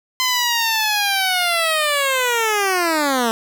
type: linear sweep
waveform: 10% pulse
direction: down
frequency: 1030 to 220.9 Hz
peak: -8 dBFS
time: 0.2-3.31 s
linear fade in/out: 0 ms
effects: none